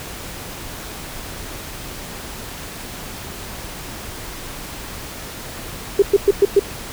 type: tone bursts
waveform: sine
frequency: 399.7 Hz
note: G4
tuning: 34 cents sharp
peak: -7 dBFS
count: 5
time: 5.99-6.595 s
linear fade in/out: 5 ms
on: 33 ms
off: 110 ms
effects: pink hiss -32 dBFS RMS until 6.92 s